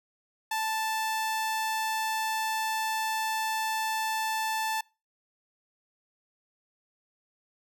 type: tone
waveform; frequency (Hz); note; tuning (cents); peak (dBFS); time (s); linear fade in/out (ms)
sawtooth; 880; A5; 0; -24; 0.51-4.81; 5
effects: noise-tail reverb RT60 0.3 s tail -25 dB re dry

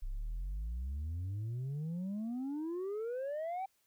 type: exponential sweep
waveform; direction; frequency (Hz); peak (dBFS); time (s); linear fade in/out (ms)
sine; up; 31.14 to 785; -33; 0.02-3.66; 10
effects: tanh soft clip ceiling -35 dBFS + white hiss -75 dBFS RMS until 3.86 s

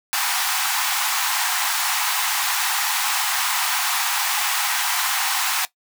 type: high-pass noise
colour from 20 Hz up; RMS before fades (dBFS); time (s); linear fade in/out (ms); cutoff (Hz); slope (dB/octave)
pink; -22; 0.13-5.65; 0; 750; 96
effects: noise-tail reverb RT60 0.1 s tail -17 dB re dry

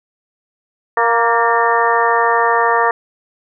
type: harmonic tone with a mistuned harmonic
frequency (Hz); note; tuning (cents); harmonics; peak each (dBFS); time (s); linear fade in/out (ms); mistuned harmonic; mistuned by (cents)
233.1; A#3; 0; 2 / 3 / 4 / 5 / 6 / 7 / 8; -18 / -19 / -16 / -17 / -24 / -28 / -19; 0.97-2.91; 2; 8; -43
effects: none

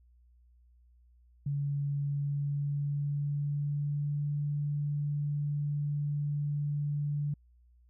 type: tone with pitch glide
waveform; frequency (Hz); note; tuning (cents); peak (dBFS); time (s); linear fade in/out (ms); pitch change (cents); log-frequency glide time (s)
sine; 142.3 to 145.88; C#3 to D3; +46 to -11; -29; 1.46-7.34; 5; +43; 1.97-4.32
effects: added 60 Hz sine -59 dBFS peak until 7.89 s

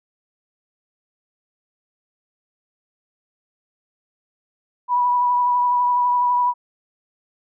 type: tone with vibrato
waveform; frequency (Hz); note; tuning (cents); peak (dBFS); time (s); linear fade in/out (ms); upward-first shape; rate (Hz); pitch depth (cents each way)
sine; 980; B5; -14; -15; 4.88-6.54; 50; triangle; 12; 22
effects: none

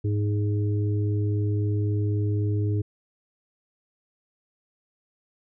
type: harmonic tone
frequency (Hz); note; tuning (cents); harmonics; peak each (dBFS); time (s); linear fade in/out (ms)
103.8; G#2; 0; 1 / 3 / 4; -22 / -32 / -34; 0.04-2.82; 10
effects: none

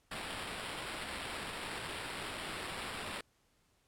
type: noise with sample-and-hold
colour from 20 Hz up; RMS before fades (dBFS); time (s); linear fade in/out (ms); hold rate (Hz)
white; -42; 0.11-3.21; 5; 6300
effects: pink hiss -73 dBFS RMS until 3.87 s + low-pass 12000 Hz 12 dB/octave

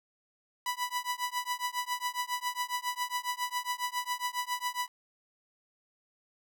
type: tone with tremolo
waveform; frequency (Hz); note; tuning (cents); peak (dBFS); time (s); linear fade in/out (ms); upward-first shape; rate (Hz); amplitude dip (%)
sawtooth; 987.8; B5; 0; -24; 0.66-4.88; 2; triangle; 7.3; 100
effects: none

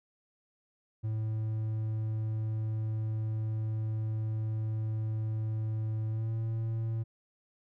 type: tone with pitch glide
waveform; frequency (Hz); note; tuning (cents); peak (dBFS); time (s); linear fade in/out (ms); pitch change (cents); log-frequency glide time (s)
triangle; 109.5 to 112.45; A2 to A2; -8 to +38; -28; 1.03-7.04; 20; +46; 6.09-6.3
effects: none

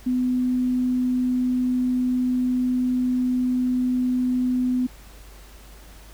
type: tone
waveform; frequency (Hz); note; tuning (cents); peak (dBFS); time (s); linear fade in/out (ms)
sine; 251.5; B3; +32; -19; 0.06-4.87; 10
effects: added 50 Hz sine -44 dBFS peak until 6.13 s + pink hiss -49 dBFS RMS until 6.13 s

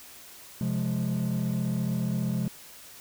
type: chord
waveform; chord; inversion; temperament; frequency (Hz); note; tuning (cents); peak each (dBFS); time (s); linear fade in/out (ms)
triangle; F minor; second; just; 130.96 / 174.61 / 209.5; C3 / F3 / Ab3; +2 / 0 / +15; -27; 0.61-2.48; 2
effects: tanh soft clip ceiling -20 dBFS + white hiss -48 dBFS RMS until 3 s

